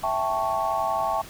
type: chord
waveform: sine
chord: A dominant seventh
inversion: second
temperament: equal with one note detuned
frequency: 659.3 / 788.5 / 880 / 1108.7 Hz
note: E5 / G5 / A5 / C#6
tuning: 0 / +10 / 0 / 0 cents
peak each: -28 dBFS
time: 0.03-1.22 s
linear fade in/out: 10 ms
effects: pink hiss -43 dBFS RMS until 1.29 s